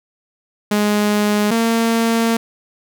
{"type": "tone pair in turn", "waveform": "sawtooth", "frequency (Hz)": [208.3, 228.6], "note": ["G#3", "A#3"], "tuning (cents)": [5, -34], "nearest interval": "major second", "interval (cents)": 161, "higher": "second", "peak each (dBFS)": -10, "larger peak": "neither", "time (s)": [[0.71, 1.51], [1.51, 2.37]], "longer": "second", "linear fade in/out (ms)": 5, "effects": []}